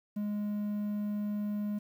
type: tone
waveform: triangle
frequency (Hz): 207.7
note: G#3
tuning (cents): 0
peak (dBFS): -29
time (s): 0.16-1.79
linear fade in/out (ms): 10
effects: 10-bit